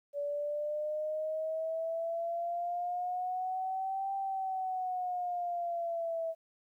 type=exponential two-way sweep; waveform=sine; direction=up then down; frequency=572 to 784 to 651 Hz; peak=-32 dBFS; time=0.13-6.35 s; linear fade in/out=50 ms; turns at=4.14 s; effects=12-bit